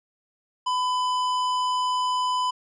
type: tone with tanh clipping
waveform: sine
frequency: 1003 Hz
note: B5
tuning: 26 cents sharp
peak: -24 dBFS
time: 0.66-2.51 s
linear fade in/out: 10 ms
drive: 15 dB
effects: resampled to 22050 Hz